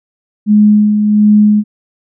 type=tone with tremolo; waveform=sine; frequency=210 Hz; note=G#3; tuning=19 cents sharp; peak=-3 dBFS; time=0.46-1.64 s; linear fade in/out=50 ms; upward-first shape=sine; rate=1.4 Hz; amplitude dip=45%; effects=none